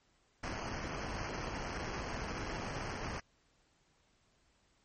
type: noise with sample-and-hold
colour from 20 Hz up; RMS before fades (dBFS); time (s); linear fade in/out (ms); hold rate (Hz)
pink; -40; 0.43-3.2; 5; 3675
effects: pink hiss -72 dBFS RMS until 4.84 s + MP3 32 kbps

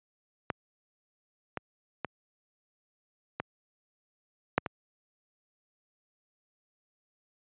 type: clicks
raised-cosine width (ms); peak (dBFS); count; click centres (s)
0.5; -14 / -17 / -16 / -16 / -7 / -17; 6; 0.502 / 1.573 / 2.047 / 3.4 / 4.58 / 4.662
effects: high-pass 100 Hz 12 dB/octave + resampled to 8000 Hz

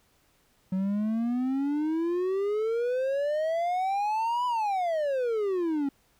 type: exponential two-way sweep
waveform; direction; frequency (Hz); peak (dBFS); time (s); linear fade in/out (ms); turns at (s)
triangle; up then down; 185 to 1000 to 271.4; -23; 0.72-5.89; 5; 4.46
effects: pink hiss -66 dBFS RMS until 6.19 s

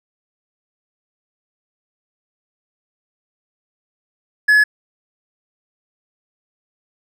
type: tone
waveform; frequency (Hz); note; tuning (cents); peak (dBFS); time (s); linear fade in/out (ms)
triangle; 1700; G#6; +40; -7; 4.48-4.64; 10
effects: none

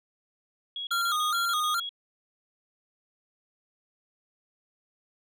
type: tone bursts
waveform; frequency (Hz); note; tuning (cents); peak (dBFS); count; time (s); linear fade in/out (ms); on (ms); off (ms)
sine; 3322; G#7; 0; -32; 8; 0.76-1.892; 2; 110; 36
type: tone with vibrato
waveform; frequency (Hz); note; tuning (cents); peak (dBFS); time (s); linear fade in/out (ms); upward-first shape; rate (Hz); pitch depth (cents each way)
square; 1304; E6; -19; -26; 0.91-1.8; 5; square; 2.4; 100
effects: none

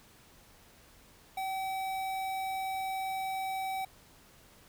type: tone with notch filter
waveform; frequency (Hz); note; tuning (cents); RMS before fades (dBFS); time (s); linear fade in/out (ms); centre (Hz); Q
square; 765; G5; -42; -35; 1.37-3.85; 5; 6100; 1.3
effects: pink hiss -59 dBFS RMS until 4.68 s

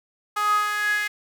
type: tone with high-pass filter sweep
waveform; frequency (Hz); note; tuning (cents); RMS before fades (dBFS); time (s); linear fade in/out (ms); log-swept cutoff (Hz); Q
sawtooth; 417.7; G#4; +10; -23; 0.36-1.08; 10; 1100 to 1900; 9.2
effects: none

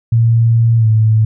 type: tone with pitch glide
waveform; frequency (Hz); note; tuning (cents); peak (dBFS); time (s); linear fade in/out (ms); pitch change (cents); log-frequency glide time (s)
sine; 115.3 to 109.78; A#2 to A2; -19 to -3; -7; 0.12-1.25; 5; -84; 0.77-0.87
effects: none

